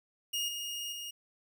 sawtooth tone with level steps, 2854 Hz, F7, 37 cents sharp, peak -28 / -33 / -36 dBFS, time 0.33-1.11 s, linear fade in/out 10 ms, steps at 0.48 / 0.92 s, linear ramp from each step 5 ms, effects none

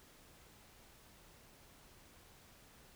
silence, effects pink hiss -62 dBFS RMS until 2.95 s

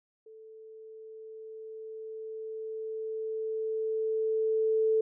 sine tone with level ramp, 440 Hz, A4, in tune, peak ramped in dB -48 to -22 dBFS, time 0.26-5.01 s, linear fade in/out 5 ms, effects none

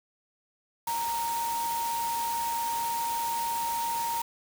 sine tone in noise, 930 Hz, A#5, 4 cents flat, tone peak -28 dBFS, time 0.87-4.22 s, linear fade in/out 5 ms, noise white, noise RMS -37 dBFS, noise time 0.87-4.22 s, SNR +6 dB, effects none

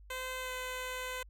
10% pulse tone with pitch glide, 514 to 508.7 Hz, C5 to C5, -31 to -49 cents, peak -29 dBFS, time 0.1-1.23 s, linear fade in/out 5 ms, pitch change -18 cents, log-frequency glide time 0.4-0.52 s, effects added 50 Hz sine -52 dBFS peak until 1.29 s

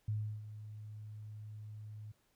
sine tone with ADSR envelope, 106.6 Hz, G#2, 46 cents sharp, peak -32 dBFS, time 0.08-2.12 s, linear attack 5 ms, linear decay 330 ms, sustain -13 dB, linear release 8 ms, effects pink hiss -75 dBFS RMS until 2.35 s

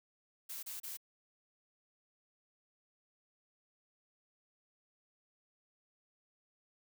blue noise bursts, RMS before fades -44 dBFS, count 3, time 0.49-0.972 s, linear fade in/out 10 ms, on 140 ms, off 31 ms, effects none

